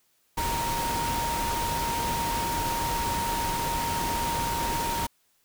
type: tone in noise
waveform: sine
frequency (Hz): 932.3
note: A#5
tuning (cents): 0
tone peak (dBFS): -28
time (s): 0.37-5.07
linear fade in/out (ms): 10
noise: pink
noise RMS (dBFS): -31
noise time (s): 0.37-5.07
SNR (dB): 0
effects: white hiss -68 dBFS RMS until 5.44 s